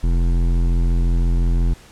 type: tone with hard clipping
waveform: triangle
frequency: 42.86 Hz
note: F1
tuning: 32 cents flat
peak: -16 dBFS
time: 0.03-1.74 s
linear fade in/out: 10 ms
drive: 17 dB
effects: pink hiss -46 dBFS RMS until 1.91 s + low-pass 10000 Hz 12 dB/octave